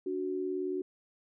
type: tone pair together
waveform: sine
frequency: 291.1 / 370 Hz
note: D4 / F#4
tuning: -15 / 0 cents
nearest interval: major third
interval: 415 cents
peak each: -37 / -32 dBFS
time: 0.06-0.82 s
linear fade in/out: 5 ms
effects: none